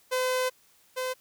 sawtooth tone pair in turn, 510 / 512.2 Hz, C5 / C5, -44 / -37 cents, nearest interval unison, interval 7 cents, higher second, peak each -21 / -25 dBFS, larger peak first, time 0.11-0.5 / 0.96-1.14 s, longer first, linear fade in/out 20 ms, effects white hiss -62 dBFS RMS until 1.2 s

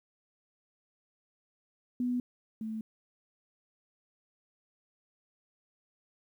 sine tone pair in turn, 246.9 / 220 Hz, B3 / A3, 0 / 0 cents, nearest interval major second, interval 200 cents, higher first, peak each -28 / -34 dBFS, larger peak first, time 2-2.2 / 2.61-2.81 s, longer neither, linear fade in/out 2 ms, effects 11-bit

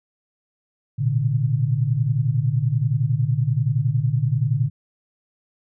sine tone cluster, 114.7 / 125.4 / 146.6 Hz, A#2 / B2 / D3, -28 / +27 / -3 cents, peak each -22 dBFS, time 0.98-4.7 s, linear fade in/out 20 ms, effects none

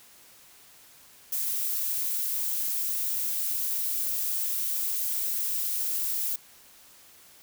violet noise, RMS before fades -29 dBFS, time 1.32-6.36 s, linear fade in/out 5 ms, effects white hiss -54 dBFS RMS until 7.42 s

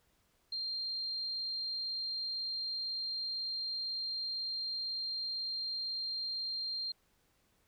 sine tone, 4186 Hz, C8, in tune, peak -35 dBFS, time 0.52-6.92 s, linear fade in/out 5 ms, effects pink hiss -73 dBFS RMS until 7.67 s

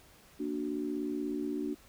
sine chord, Bb augmented, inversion none, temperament equal, 233.1 / 293.7 / 370 Hz, Bb3 / D4 / F#4, 0 / 0 / 0 cents, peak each -39 / -34 / -38 dBFS, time 0.39-1.75 s, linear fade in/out 20 ms, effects pink hiss -59 dBFS RMS until 1.88 s

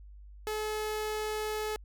sawtooth tone, 428.6 Hz, A4, 45 cents flat, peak -28 dBFS, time 0.47-1.76 s, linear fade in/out 0 ms, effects added 50 Hz sine -47 dBFS peak until 1.84 s

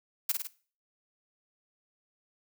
blue noise with echo, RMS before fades -27 dBFS, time 0.29-0.32 s, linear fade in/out 5 ms, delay 51 ms, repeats 3, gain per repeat -4 dB, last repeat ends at 0.473 s, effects noise-tail reverb RT60 0.4 s tail -18 dB re dry

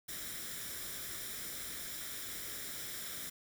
white noise with comb filter, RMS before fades -43 dBFS, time 0.08-3.3 s, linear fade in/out 10 ms, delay 0.55 ms, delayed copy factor +0.6, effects none

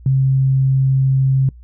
sine tone, 133.6 Hz, C3, 36 cents sharp, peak -11 dBFS, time 0.06-1.49 s, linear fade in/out 2 ms, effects noise-tail reverb RT60 0.1 s tail -24 dB re dry + added 60 Hz sine -37 dBFS peak until 1.63 s

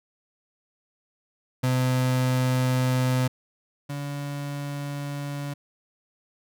35% pulse tone pair in turn, 127.8 / 143.04 Hz, C3 / D3, -40 / -45 cents, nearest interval major second, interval 195 cents, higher second, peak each -19 / -28 dBFS, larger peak first, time 1.63-3.28 / 3.89-5.54 s, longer neither, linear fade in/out 10 ms, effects none

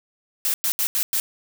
blue noise bursts at uneven times, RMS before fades -22 dBFS, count 5, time 0.45-0.54 / 0.64-0.72 / 0.79-0.87 / 0.95-1.03 / 1.13-1.2 s, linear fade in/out 0 ms, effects none

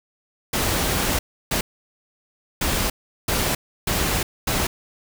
pink noise bursts at uneven times, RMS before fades -22 dBFS, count 6, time 0.53-1.19 / 1.51-1.61 / 2.61-2.9 / 3.28-3.55 / 3.87-4.23 / 4.47-4.67 s, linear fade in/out 5 ms, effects none

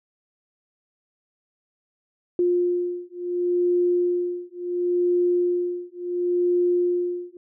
sine beating tone pair, 353.4 / 354.11 Hz, F4 / F4, +21 / +24 cents, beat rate 0.71 Hz, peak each -23 dBFS, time 2.39-7.37 s, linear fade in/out 2 ms, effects none

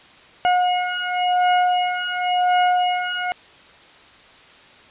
40% pulse beating tone pair, 722 / 722.93 Hz, F#5 / F#5, -43 / -40 cents, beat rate 0.93 Hz, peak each -19 dBFS, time 0.45-3.32 s, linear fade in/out 0 ms, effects white hiss -47 dBFS RMS until 4.9 s + resampled to 8000 Hz

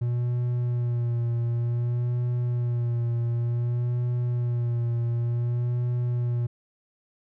triangle tone with vibrato, 120 Hz, B2, 49 cents flat, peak -21 dBFS, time 0.01-6.47 s, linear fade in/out 10 ms, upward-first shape sine, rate 0.55 Hz, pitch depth 31 cents each way, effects none

